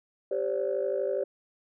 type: chord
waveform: sine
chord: G suspended fourth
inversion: none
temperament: equal with one note detuned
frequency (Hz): 392 / 523.3 / 575.6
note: G4 / C5 / D5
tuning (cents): 0 / 0 / -35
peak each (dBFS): -30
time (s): 0.31-1.24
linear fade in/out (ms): 5
effects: tanh soft clip ceiling -19 dBFS